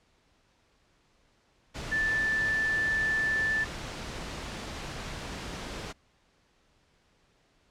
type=tone in noise; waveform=sine; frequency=1760 Hz; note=A6; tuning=in tune; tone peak=-25 dBFS; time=1.91-3.65 s; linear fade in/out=20 ms; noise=pink; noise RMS=-38 dBFS; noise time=1.74-5.93 s; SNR=+10 dB; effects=pink hiss -67 dBFS RMS until 7.7 s + low-pass 6000 Hz 12 dB/octave